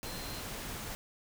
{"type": "tone in noise", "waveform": "sine", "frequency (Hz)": 4134, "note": "C8", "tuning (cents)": -22, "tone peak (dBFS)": -48, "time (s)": [0.05, 0.4], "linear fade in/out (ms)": 0, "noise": "pink", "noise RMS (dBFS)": -41, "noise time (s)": [0.03, 0.95], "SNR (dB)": -10, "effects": []}